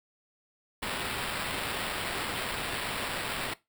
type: noise with sample-and-hold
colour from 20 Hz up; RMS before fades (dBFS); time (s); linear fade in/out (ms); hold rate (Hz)
violet; -34; 0.82-3.54; 10; 6300
effects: noise-tail reverb RT60 0.2 s tail -19 dB re dry